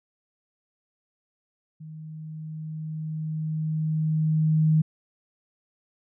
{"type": "tone with level ramp", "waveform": "sine", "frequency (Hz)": 156.5, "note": "D#3", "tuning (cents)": 10, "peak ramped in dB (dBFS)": [-38, -16], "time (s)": [1.8, 4.82], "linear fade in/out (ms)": 10, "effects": []}